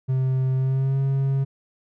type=tone with pitch glide; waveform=triangle; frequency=130.81 to 136.05 Hz; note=C3 to C#3; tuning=0 to -32 cents; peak=-17 dBFS; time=0.08-1.45 s; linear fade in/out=20 ms; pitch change=+68 cents; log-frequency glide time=0.55-0.99 s; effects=none